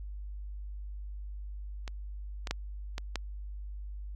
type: clicks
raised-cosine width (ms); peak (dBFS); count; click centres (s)
0.2; -23 / -19 / -13 / -19 / -15; 5; 1.878 / 2.472 / 2.51 / 2.981 / 3.157
effects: added 50 Hz sine -38 dBFS peak until 4.15 s